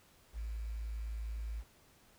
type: tone with quantisation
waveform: sine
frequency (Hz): 55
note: A1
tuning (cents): 0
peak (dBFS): -37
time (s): 0.33-1.64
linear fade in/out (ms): 50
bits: 10
effects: pink hiss -65 dBFS RMS until 2.18 s